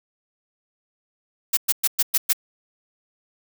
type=noise bursts; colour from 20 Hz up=blue; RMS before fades=-18 dBFS; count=6; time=1.53-2.332 s; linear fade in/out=10 ms; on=42 ms; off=110 ms; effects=none